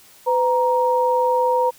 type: tone pair together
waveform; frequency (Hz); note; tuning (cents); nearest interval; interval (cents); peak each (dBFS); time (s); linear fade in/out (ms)
sine; 504.1 / 938; B4 / A#5; +35 / +11; major seventh; 1076; -18; 0.26-1.71; 20
effects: white hiss -49 dBFS RMS until 1.78 s